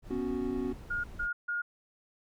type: noise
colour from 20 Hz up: brown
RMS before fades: -44 dBFS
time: 0.02-1.29 s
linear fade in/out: 50 ms
type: chord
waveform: triangle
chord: B suspended second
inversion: none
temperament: equal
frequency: 246.9 / 277.2 / 370 Hz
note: B3 / C#4 / F#4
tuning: 0 / 0 / 0 cents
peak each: -33 dBFS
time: 0.1-0.73 s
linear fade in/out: 10 ms
type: tone bursts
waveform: sine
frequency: 1426 Hz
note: F6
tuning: 36 cents sharp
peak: -30 dBFS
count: 3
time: 0.9-1.62 s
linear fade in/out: 10 ms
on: 140 ms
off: 150 ms
effects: none